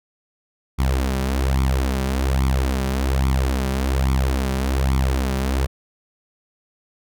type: tone with flanger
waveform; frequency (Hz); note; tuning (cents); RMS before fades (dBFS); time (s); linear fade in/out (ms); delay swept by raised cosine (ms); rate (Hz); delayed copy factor
sawtooth; 66.1; C2; +18; -20; 0.78-5.67; 20; 0.87 to 5.17; 1.2; +0.75
effects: none